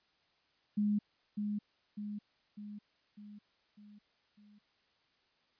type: tone with echo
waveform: sine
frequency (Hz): 207.7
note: G#3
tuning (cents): 0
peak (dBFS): -28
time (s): 0.77-0.99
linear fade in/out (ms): 10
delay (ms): 600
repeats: 6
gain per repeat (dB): -5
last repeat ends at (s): 4.59
effects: white hiss -73 dBFS RMS until 5.59 s + resampled to 11025 Hz